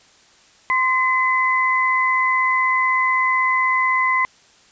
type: tone pair together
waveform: sine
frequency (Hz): 1040 / 2029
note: C6 / B6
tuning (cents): -11 / +46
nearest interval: octave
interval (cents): 1157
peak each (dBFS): -18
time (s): 0.7-4.25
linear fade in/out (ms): 0
effects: white hiss -52 dBFS RMS until 4.71 s + resampled to 16000 Hz